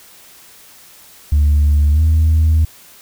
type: tone with pitch glide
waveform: sine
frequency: 73.42 to 79.15 Hz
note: D2 to D#2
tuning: 0 to +30 cents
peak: -7 dBFS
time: 1.32-2.65 s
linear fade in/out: 5 ms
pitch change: +130 cents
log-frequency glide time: 1.92-2.01 s
effects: tanh soft clip ceiling -7 dBFS + white hiss -43 dBFS RMS until 3.01 s